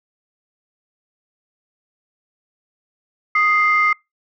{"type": "tone pair together", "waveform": "sine", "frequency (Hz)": [1244.5, 2096], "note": ["D#6", "C7"], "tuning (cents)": [0, 2], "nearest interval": "major sixth", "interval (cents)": 902, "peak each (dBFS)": -15, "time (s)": [3.35, 3.93], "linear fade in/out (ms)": 5, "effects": ["noise-tail reverb RT60 0.2 s tail -25 dB re dry", "tanh soft clip ceiling -6 dBFS"]}